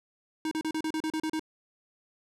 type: tone bursts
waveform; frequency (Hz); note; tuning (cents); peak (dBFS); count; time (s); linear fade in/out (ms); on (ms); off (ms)
square; 314.8; D#4; +20; -29; 10; 0.45-1.395; 2; 63; 35
effects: low-pass 10000 Hz 12 dB/octave